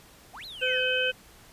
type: exponential two-way sweep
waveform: triangle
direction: up then down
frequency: 610 to 4300 to 1411 Hz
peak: -38 dBFS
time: 0.33-0.84 s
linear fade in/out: 20 ms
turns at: 0.45 s
type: harmonic tone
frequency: 510 Hz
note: C5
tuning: 44 cents flat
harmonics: 1 / 3 / 5 / 6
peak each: -29 / -29 / -29 / -29 dBFS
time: 0.61-1.12 s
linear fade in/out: 20 ms
effects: pink hiss -53 dBFS RMS until 1.52 s + resampled to 32000 Hz